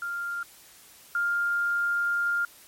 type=tone pair in turn; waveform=sine; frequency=1396.9 / 1402.6 Hz; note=F6 / F6; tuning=0 / +7 cents; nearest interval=unison; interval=7 cents; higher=second; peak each=-29 / -23 dBFS; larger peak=second; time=0.02-0.43 / 1.15-2.45 s; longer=second; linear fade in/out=2 ms; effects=white hiss -52 dBFS RMS until 2.67 s + MP3 64 kbps